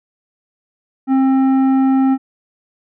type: tone with tanh clipping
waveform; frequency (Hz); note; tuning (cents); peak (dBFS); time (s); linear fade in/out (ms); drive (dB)
triangle; 265.9; C4; +28; -12; 1.07-2.18; 50; 14
effects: none